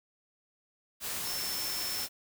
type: tone in noise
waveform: sine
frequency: 5340 Hz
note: E8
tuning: 22 cents sharp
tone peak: -36 dBFS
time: 1.23-2.08 s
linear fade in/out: 50 ms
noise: white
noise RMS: -36 dBFS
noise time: 1-2.09 s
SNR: -3 dB
effects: none